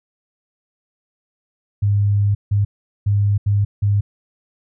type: tone bursts at uneven times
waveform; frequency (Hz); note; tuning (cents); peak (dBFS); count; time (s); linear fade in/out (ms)
sine; 101.8; G#2; -34; -13; 5; 1.82-2.35 / 2.51-2.65 / 3.06-3.38 / 3.46-3.65 / 3.82-4.01; 10
effects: none